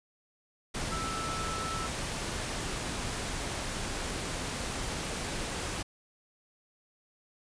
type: tone in noise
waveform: sine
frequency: 1318.5 Hz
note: E6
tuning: in tune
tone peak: -36 dBFS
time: 0.91-1.87 s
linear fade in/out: 10 ms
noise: pink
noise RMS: -35 dBFS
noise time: 0.74-5.83 s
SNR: -4 dB
effects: resampled to 22050 Hz